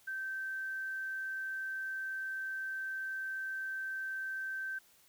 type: tone with quantisation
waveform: sine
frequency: 1553 Hz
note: G6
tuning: 17 cents flat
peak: -36 dBFS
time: 0.07-4.79 s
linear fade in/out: 10 ms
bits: 11
effects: white hiss -65 dBFS RMS until 5.08 s